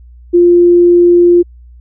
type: tone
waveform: sine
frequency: 349.2 Hz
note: F4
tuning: in tune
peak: -3 dBFS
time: 0.33-1.43 s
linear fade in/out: 20 ms
effects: added 60 Hz sine -34 dBFS peak until 1.8 s